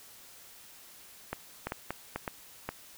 clicks, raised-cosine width 0.5 ms, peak -18 dBFS, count 7, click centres 1.33 / 1.67 / 1.721 / 1.906 / 2.16 / 2.278 / 2.69 s, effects white hiss -53 dBFS RMS until 2.97 s

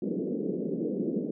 pink band-pass noise, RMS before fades -31 dBFS, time 0.02-1.31 s, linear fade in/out 5 ms, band 180 to 480 Hz, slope 48 dB/octave, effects none

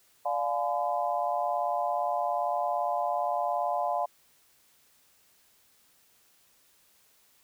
sine chord, D diminished seventh, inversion none, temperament just, 587.3 / 704.8 / 845.8 / 1014.9 Hz, D5 / F5 / Ab5 / Cb6, 0 / +16 / +31 / +47 cents, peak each -33 / -29 / -33 / -34 dBFS, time 0.25-4.06 s, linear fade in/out 10 ms, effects white hiss -64 dBFS RMS until 7.43 s

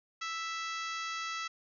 harmonic tone, 659.3 Hz, E5, in tune, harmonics 2 / 3 / 4 / 5 / 6 / 7 / 8 / 9 / 10, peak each -38 / -42 / -44 / -46 / -48 / -49 / -50 / -51 / -52 dBFS, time 0.21-1.48 s, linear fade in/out 10 ms, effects none

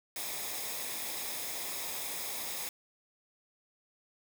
white noise with comb filter, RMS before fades -38 dBFS, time 0.16-2.69 s, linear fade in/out 2 ms, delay 0.68 ms, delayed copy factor -0.55, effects none

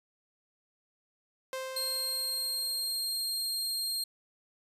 sawtooth tone with exponential decay, 523.3 Hz, C5, in tune, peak -30 dBFS, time 1.53-3.51 s, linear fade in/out 1 ms, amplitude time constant 430 ms
sawtooth tone, 4208 Hz, C8, 9 cents sharp, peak -28 dBFS, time 1.76-4.04 s, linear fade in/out 5 ms
effects resampled to 32000 Hz

